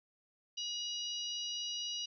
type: harmonic tone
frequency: 964 Hz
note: B5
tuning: 42 cents flat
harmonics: 3 / 4 / 5 / 6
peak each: -39 / -45 / -45 / -45 dBFS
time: 0.57-2.06 s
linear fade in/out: 10 ms
effects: none